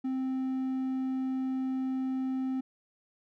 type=tone; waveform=triangle; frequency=261.6 Hz; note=C4; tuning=in tune; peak=-27 dBFS; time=0.04-2.61 s; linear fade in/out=10 ms; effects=none